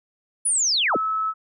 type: linear sweep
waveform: sine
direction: down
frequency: 10140 to 103.83 Hz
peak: -18 dBFS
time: 0.45-0.97 s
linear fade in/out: 10 ms
type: tone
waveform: sine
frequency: 1299 Hz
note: E6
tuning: 26 cents flat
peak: -21 dBFS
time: 0.91-1.34 s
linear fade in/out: 50 ms
effects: none